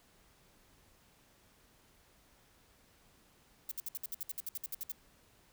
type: noise bursts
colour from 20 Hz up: violet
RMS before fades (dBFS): -39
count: 15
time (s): 3.69-4.919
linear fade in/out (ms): 2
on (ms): 25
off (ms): 61
effects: pink hiss -66 dBFS RMS until 5.52 s